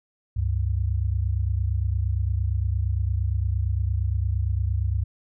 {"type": "tone pair together", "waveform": "sine", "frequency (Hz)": [69.3, 98], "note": ["C#2", "G2"], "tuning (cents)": [0, 0], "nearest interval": "tritone", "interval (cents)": 600, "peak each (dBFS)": -24, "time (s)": [0.36, 5.04], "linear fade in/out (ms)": 10, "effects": []}